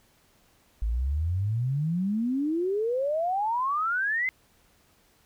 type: exponential sweep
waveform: sine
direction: up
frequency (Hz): 52 to 2093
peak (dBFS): -24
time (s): 0.82-4.29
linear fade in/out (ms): 0
effects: pink hiss -63 dBFS RMS until 5.25 s